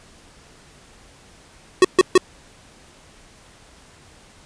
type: tone bursts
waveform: square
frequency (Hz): 370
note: F#4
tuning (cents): 0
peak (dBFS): -8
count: 3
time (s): 1.82-2.178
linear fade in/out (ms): 2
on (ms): 26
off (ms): 140
effects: pink hiss -49 dBFS RMS until 4.45 s + resampled to 22050 Hz